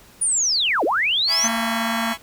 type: linear two-way sweep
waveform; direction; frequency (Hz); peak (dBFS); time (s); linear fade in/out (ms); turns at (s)
sine; down then up; 9730 to 277.2 to 6330; -17; 0.21-1.48; 10; 0.84
type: chord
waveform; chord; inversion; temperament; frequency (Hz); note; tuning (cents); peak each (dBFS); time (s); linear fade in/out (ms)
15% pulse; C# minor seventh; first; just; 665.2 / 831.5 / 997.9 / 1108.7; E5 / G#5 / B5 / C#6; +16 / +2 / +18 / 0; -26 / -25 / -25 / -24; 1.27-2.18; 50
type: harmonic tone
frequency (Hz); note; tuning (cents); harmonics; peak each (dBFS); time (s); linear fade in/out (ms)
229.2; A#3; -29; 1 / 3 / 4 / 5 / 6 / 7 / 8; -25 / -30 / -31 / -32 / -33 / -33 / -34; 1.43-2.14; 20
effects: pink hiss -49 dBFS RMS until 2.22 s